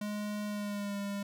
square tone with pitch glide, 208.5 to 201 Hz, G#3 to G3, +7 to +44 cents, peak -35 dBFS, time 0.01-1.23 s, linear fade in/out 5 ms, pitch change -63 cents, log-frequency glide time 0.46-0.98 s, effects none

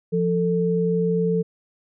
sine tone pair together, 173.79 / 443.9 Hz, F3 / A4, -8 / +15 cents, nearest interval octave + major third, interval 1623 cents, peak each -21 dBFS, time 0.12-1.43 s, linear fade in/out 20 ms, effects none

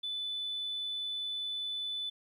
sine tone, 3495 Hz, A7, 12 cents flat, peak -33 dBFS, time 0.03-2.1 s, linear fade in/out 10 ms, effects tanh soft clip ceiling -29 dBFS + 12-bit

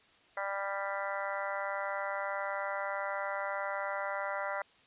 harmonic tone, 197.6 Hz, G3, 14 cents sharp, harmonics 3 / 4 / 5 / 6 / 7 / 8 / 9 / 10, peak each -38 / -41 / -41 / -45 / -40 / -46 / -47 / -42 dBFS, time 0.37-4.62 s, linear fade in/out 2 ms, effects white hiss -63 dBFS RMS until 4.86 s + resampled to 8000 Hz

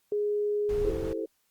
sine tone, 415.3 Hz, G#4, in tune, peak -25 dBFS, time 0.12-0.9 s, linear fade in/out 2 ms
brown noise, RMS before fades -35 dBFS, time 0.69-1.13 s, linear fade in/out 2 ms
sine chord, A minor seventh, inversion second, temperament equal, 329.6 / 392 / 440 / 523.3 Hz, E4 / G4 / A4 / C5, 0 / 0 / 0 / 0 cents, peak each -35 / -37 / -33 / -38 dBFS, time 0.84-1.26 s, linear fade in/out 10 ms
effects white hiss -72 dBFS RMS until 1.5 s + Opus 48 kbps

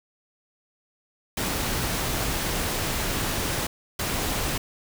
pink noise bursts at uneven times, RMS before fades -27 dBFS, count 2, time 1.37-3.67 / 3.99-4.58 s, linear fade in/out 5 ms, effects none

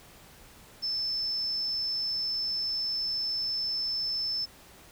sine tone, 5274 Hz, E8, in tune, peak -28 dBFS, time 0.82-4.46 s, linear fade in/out 20 ms, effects pink hiss -53 dBFS RMS until 4.91 s

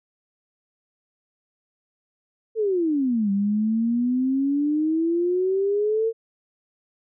sine exponential two-way sweep, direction down then up, 457.7 to 196 to 457.7 Hz, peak -19 dBFS, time 2.55-6.13 s, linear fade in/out 50 ms, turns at 3.31 s, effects none

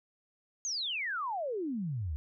sine exponential sweep, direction down, 6645 to 68.3 Hz, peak -32 dBFS, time 0.65-2.16 s, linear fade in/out 0 ms, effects none

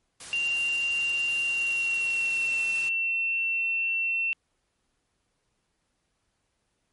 white noise, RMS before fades -41 dBFS, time 0.2-2.89 s, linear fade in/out 5 ms
sine tone with pitch glide, 2774 to 2701 Hz, F7 to E7, -12 to +42 cents, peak -24 dBFS, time 0.33-4.33 s, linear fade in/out 0 ms, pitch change -46 cents, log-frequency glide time 1.38-2.6 s
effects pink hiss -75 dBFS RMS until 6.92 s + MP3 48 kbps

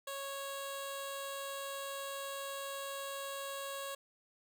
10% pulse tone with notch filter, 552 Hz, C#5, 7 cents flat, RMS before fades -42 dBFS, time 0.07-3.95 s, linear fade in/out 5 ms, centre 2100 Hz, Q 1.3, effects none

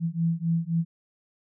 sine beating tone pair, 164.5 / 168.3 Hz, E3 / E3, -3 / +36 cents, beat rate 3.8 Hz, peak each -26 dBFS, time 0-0.85 s, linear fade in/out 50 ms, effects none

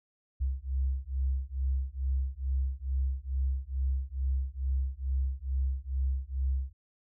sine beating tone pair, 65.2 / 67.5 Hz, C2 / C#2, -5 / -45 cents, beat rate 2.3 Hz, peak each -31 dBFS, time 0.4-6.73 s, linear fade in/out 20 ms, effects none

